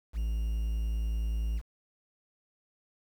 triangle tone with quantisation, 55.2 Hz, A1, 6 cents sharp, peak -26 dBFS, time 0.13-1.62 s, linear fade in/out 50 ms, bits 9, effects none

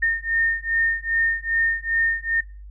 sine beating tone pair, 1825 / 1827.5 Hz, A#6 / A#6, -37 / -35 cents, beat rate 2.5 Hz, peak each -22 dBFS, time 0.02-2.41 s, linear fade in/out 10 ms, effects noise-tail reverb RT60 0.4 s tail -24 dB re dry + added 50 Hz sine -37 dBFS peak until 2.7 s

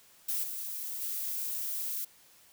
violet noise with level steps, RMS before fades -32 / -38 / -35 dBFS, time 0.28-2.05 s, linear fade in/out 10 ms, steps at 0.43 / 1.01 s, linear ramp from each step 10 ms, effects white hiss -60 dBFS RMS until 2.52 s

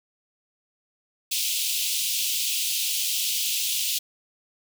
pink high-pass noise, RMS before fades -26 dBFS, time 1.31-3.99 s, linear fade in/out 10 ms, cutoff 2700 Hz, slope 48 dB/octave, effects none

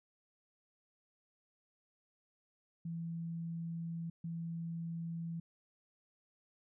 sine tone bursts at uneven times, 166.7 Hz, E3, 20 cents sharp, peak -38 dBFS, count 2, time 2.85-4.1 / 4.24-5.4 s, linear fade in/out 5 ms, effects none

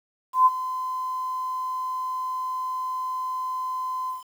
sine tone with ADSR envelope, 1025 Hz, C6, 36 cents flat, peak -11 dBFS, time 0.33-4.24 s, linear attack 130 ms, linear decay 32 ms, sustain -15 dB, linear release 150 ms, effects 8-bit

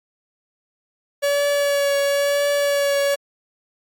45% pulse tone with vibrato, 568 Hz, C#5, 42 cents sharp, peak -17 dBFS, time 1.22-3.16 s, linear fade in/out 20 ms, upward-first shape triangle, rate 0.98 Hz, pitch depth 19 cents each way, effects AAC 64 kbps

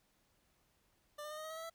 25% pulse tone with pitch steps, 593 / 602.3 / 611.8 / 621.4 / 631.2 / 641.1 / 651.2 / 661.4 Hz, D5 / D5 / D#5 / D#5 / D#5 / E5 / E5 / E5, +17 / +44 / -29 / -2 / +25 / -48 / -21 / +6 cents, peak -40 dBFS, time 1.18-1.7 s, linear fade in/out 10 ms, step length 65 ms, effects pink hiss -75 dBFS RMS until 1.74 s

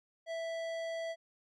sine tone with tanh clipping, 659.3 Hz, E5, in tune, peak -38 dBFS, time 0.26-1.16 s, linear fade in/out 50 ms, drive 16 dB, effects none

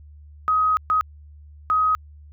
sine tone bursts at uneven times, 1261 Hz, D#6, 23 cents sharp, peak -16 dBFS, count 3, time 0.48-0.77 / 0.9-1.01 / 1.7-1.95 s, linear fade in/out 0 ms, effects added 74 Hz sine -42 dBFS peak until 2.32 s

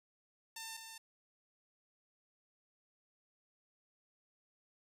5% pulse tone pair in turn, 898 / 898 Hz, A5 / A5, +35 / +35 cents, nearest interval unison, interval 0 cents, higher neither, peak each -32 / -37 dBFS, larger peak first, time 0.56-0.77 / 0.77-0.98 s, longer neither, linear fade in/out 5 ms, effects none

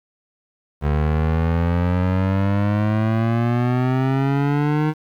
25% pulse exponential sweep, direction up, 73 to 155.56 Hz, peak -13 dBFS, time 0.81-4.94 s, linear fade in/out 50 ms, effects low-pass 2000 Hz 12 dB/octave + 8-bit

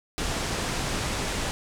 pink low-pass noise, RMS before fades -29 dBFS, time 0.18-1.51 s, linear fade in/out 0 ms, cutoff 9100 Hz, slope 24 dB/octave, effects none

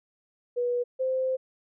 sine tone pair in turn, 487 / 519.9 Hz, B4 / C5, -24 / -11 cents, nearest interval minor second, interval 113 cents, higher second, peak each -24 / -24 dBFS, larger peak neither, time 0.56-0.84 / 0.99-1.37 s, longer second, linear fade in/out 20 ms, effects none

